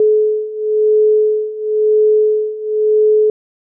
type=beating tone pair; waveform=sine; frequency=427.6 / 428.57 Hz; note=A4 / A4; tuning=-49 / -46 cents; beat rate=0.97 Hz; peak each=-15 / -12 dBFS; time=0-3.3 s; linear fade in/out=2 ms; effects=none